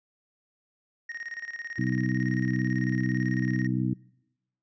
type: tone with tremolo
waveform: triangle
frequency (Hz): 1864.7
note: A#6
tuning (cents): 0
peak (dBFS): -31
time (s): 1.09-3.67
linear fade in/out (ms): 5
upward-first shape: square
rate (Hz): 18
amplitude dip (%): 75
type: harmonic tone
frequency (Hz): 63.3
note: B1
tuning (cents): +43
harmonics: 2 / 3 / 4 / 5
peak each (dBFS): -28 / -30 / -31 / -32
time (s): 1.78-3.94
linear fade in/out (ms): 10
effects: noise-tail reverb RT60 0.9 s tail -24 dB re dry + resampled to 16000 Hz